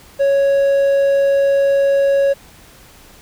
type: tone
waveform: triangle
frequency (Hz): 554.4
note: C#5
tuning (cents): 0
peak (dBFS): -9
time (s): 0.19-2.34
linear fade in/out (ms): 20
effects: pink hiss -44 dBFS RMS until 3.21 s